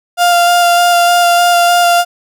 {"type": "tone with vibrato", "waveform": "35% pulse", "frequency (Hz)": 698.5, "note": "F5", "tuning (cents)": 0, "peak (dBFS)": -5, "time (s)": [0.17, 2.05], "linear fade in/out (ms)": 50, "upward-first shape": "square", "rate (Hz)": 3.3, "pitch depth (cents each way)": 9, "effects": []}